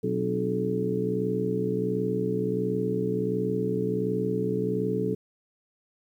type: harmonic tone with a mistuned harmonic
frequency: 61.4 Hz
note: B1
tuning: 9 cents flat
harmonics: 2 / 3 / 4 / 5 / 6 / 7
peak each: -33 / -30 / -34 / -35 / -35 / -28 dBFS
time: 0.03-5.15 s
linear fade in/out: 10 ms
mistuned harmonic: 4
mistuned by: +110 cents
effects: 10-bit